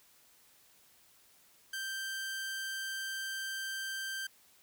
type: tone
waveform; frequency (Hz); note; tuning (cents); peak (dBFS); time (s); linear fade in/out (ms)
sawtooth; 1568; G6; 0; -33; 1.73-4.27; 5
effects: white hiss -64 dBFS RMS until 4.62 s